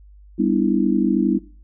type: chord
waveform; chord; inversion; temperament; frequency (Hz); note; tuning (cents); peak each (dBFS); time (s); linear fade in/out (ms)
sine; E minor seventh; first; just; 197.78 / 247.2 / 296.7 / 329.6; G3 / B3 / D4 / E4; +16 / +2 / +18 / 0; -21; 0.38-1.39; 20
effects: noise-tail reverb RT60 0.4 s tail -20 dB re dry + added 50 Hz sine -43 dBFS peak until 1.63 s